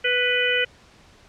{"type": "harmonic tone with a mistuned harmonic", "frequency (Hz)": 494, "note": "B4", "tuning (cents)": 0, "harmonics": [1, 3, 4, 5, 6], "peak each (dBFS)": [-25, -25, -25, -25, -25], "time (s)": [0.04, 0.65], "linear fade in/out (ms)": 10, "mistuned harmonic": 6, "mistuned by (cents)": 19, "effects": ["pink hiss -52 dBFS RMS until 1.28 s", "low-pass 6000 Hz 12 dB/octave"]}